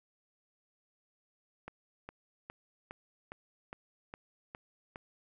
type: click train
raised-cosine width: 0.5 ms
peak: -28 dBFS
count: 9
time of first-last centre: 1.68-4.959 s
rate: 2.44 Hz
effects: none